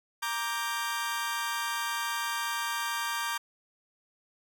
sawtooth chord, G minor, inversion first, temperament equal with one note detuned, 932.3 / 1174.7 / 1583.5 Hz, Bb5 / D6 / G6, 0 / 0 / +17 cents, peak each -31 dBFS, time 0.22-3.38 s, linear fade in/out 10 ms, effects none

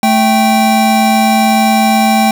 square tone pair together, 219.7 / 783 Hz, A3 / G5, -2 / -2 cents, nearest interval octave + minor seventh, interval 2200 cents, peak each -11 dBFS, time 0.03-2.31 s, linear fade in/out 2 ms, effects none

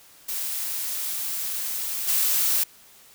blue noise with level steps, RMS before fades -29 / -22 dBFS, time 0.28-2.64 s, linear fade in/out 10 ms, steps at 2.07 s, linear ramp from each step 20 ms, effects white hiss -52 dBFS RMS until 3.14 s

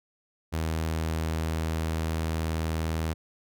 sawtooth tone, 80.3 Hz, E2, 45 cents flat, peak -23 dBFS, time 0.52-3.14 s, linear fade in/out 20 ms, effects none

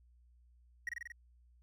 triangle tone with echo, 1894 Hz, A#6, 27 cents sharp, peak -33 dBFS, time 0.87-0.89 s, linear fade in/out 2 ms, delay 46 ms, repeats 5, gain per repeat -2 dB, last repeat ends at 1.12 s, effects added 60 Hz sine -62 dBFS peak until 1.62 s

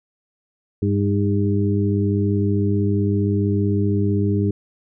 harmonic tone with a mistuned harmonic, 100.8 Hz, G2, 49 cents sharp, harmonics 1 / 2 / 3 / 4, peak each -19 / -22 / -24 / -25 dBFS, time 0.82-4.51 s, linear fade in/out 5 ms, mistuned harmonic 3, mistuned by +30 cents, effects none

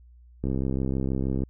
click train, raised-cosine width 3 ms, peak -15 dBFS, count 67, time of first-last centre 0.44-1.435 s, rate 66.3 Hz, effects added 60 Hz sine -49 dBFS peak until 1.49 s

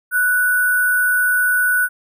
sine tone with sample-and-hold, 1480 Hz, F#6, in tune, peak -13 dBFS, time 0.11-1.89 s, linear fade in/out 50 ms, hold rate 11025 Hz, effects none

